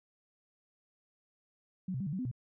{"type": "tone with pitch steps", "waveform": "sine", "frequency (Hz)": [185.5, 129.2, 195.5, 145.3, 187.9, 254.2, 122.4], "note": ["F#3", "C3", "G3", "D3", "F#3", "C4", "B2"], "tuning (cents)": [5, -21, -4, -18, 27, -50, -15], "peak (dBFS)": -33, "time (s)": [1.88, 2.314], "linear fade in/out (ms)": 5, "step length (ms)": 62, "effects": []}